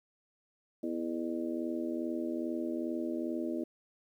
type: harmonic tone with a mistuned harmonic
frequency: 82.41 Hz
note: E2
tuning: in tune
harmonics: 3 / 4 / 5 / 6 / 7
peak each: -37 / -35 / -44 / -47 / -42 dBFS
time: 0.83-3.64 s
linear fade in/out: 5 ms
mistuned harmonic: 7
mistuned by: +79 cents
effects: 11-bit